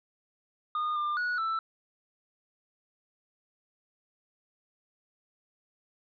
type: tone with pitch steps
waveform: triangle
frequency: 1223 / 1197 / 1462 / 1325 Hz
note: D#6 / D6 / F#6 / E6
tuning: -30 / +33 / -21 / +9 cents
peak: -26 dBFS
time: 0.75-1.59 s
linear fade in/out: 2 ms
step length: 210 ms
effects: resampled to 11025 Hz